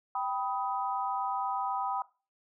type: chord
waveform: sine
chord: G augmented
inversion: none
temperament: equal with one note detuned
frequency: 784 / 987.8 / 1257.5 Hz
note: G5 / B5 / D#6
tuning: 0 / 0 / +18 cents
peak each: -33 / -34 / -36 dBFS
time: 0.15-2.02 s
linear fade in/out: 2 ms
effects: noise-tail reverb RT60 0.3 s tail -17 dB re dry